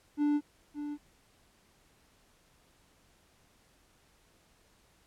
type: tone with echo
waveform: triangle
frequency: 293.7 Hz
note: D4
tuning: in tune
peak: -23 dBFS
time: 0.17-0.41 s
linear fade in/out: 50 ms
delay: 570 ms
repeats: 1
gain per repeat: -10 dB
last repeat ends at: 0.98 s
effects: pink hiss -66 dBFS RMS until 5.06 s + low-pass 12000 Hz 12 dB/octave